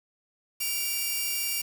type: tone pair together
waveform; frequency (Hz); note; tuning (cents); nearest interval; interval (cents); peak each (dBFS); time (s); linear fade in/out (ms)
5% pulse; 2322 / 2794; D7 / F7; -20 / 0; minor third; 320; -21; 0.6-1.62; 10
effects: 7-bit